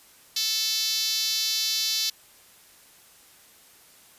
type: tone with high-pass filter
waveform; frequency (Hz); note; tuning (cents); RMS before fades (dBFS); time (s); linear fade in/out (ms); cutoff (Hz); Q
5% pulse; 440; A4; 0; -26; 0.36-2.1; 5; 4400; 1.9
effects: white hiss -54 dBFS RMS until 4.18 s + resampled to 32000 Hz